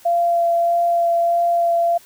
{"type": "tone with vibrato", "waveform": "sine", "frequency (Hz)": 685, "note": "F5", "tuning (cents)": -34, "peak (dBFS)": -14, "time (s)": [0.05, 1.98], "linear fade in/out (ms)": 10, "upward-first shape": "sine", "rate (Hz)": 1.6, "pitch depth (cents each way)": 10, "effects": ["white hiss -48 dBFS RMS until 2.05 s"]}